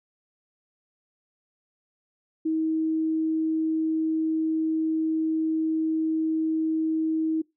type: tone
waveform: sine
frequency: 318.3 Hz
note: D#4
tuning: 39 cents sharp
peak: -22 dBFS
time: 2.45-7.42 s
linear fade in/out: 10 ms
effects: noise-tail reverb RT60 0.2 s tail -23 dB re dry